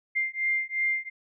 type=beating tone pair; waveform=sine; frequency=2100 / 2102.8 Hz; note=C7 / C7; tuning=+6 / +8 cents; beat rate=2.8 Hz; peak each=-28 dBFS; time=0.15-1.1 s; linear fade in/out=20 ms; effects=none